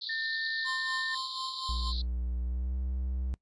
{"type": "band-pass noise", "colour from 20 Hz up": "white", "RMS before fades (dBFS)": -39, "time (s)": [0.01, 2.02], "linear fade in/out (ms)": 10, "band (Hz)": [3700, 4500], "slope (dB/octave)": 96}
{"type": "tone", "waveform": "sine", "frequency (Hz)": 1800, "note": "A6", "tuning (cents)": 39, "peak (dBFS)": -32, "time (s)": [0.09, 1.15], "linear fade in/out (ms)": 5}
{"type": "tone with tremolo", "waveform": "square", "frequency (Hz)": 1046.5, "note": "C6", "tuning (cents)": 0, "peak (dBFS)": -36, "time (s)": [0.64, 1.93], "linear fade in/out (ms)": 50, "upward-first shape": "sine", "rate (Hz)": 4.1, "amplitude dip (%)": 65}
{"type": "tone with pitch glide", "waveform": "triangle", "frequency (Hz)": [60.5, 63.84], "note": ["B1", "C2"], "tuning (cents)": [-35, -42], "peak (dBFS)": -28, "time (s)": [1.69, 3.34], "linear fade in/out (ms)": 0, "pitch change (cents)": 93, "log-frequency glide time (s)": [2.42, 2.75]}
{"effects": ["noise-tail reverb RT60 0.1 s tail -22 dB re dry", "resampled to 22050 Hz"]}